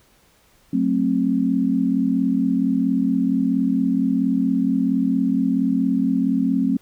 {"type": "chord", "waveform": "sine", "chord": "F# diminished", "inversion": "none", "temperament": "just", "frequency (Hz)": [185, 222, 266.4], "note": ["F#3", "A3", "C4"], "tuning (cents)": [0, 16, 31], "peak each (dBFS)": [-23, -22, -19], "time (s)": [0.73, 6.77], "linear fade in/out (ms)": 5, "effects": ["pink hiss -57 dBFS RMS until 6.81 s"]}